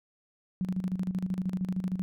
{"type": "tone with tremolo", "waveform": "sine", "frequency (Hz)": 185, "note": "F#3", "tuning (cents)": 0, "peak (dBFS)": -26, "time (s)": [0.61, 2.02], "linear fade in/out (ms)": 0, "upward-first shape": "square", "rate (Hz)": 13, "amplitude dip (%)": 70, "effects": []}